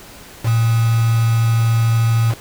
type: tone with quantisation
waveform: sine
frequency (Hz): 114.2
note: A#2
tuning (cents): -35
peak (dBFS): -12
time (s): 0.43-2.35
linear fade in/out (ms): 50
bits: 4
effects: pink hiss -39 dBFS RMS until 2.4 s